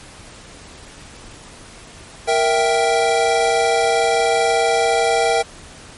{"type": "chord", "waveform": "square", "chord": "E diminished", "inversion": "second", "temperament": "equal", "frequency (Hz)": [466.2, 659.3, 784], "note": ["Bb4", "E5", "G5"], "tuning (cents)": [0, 0, 0], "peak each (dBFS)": [-19, -20, -19], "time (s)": [2.27, 5.43], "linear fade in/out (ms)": 20, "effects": ["pink hiss -40 dBFS RMS until 5.97 s", "MP3 48 kbps"]}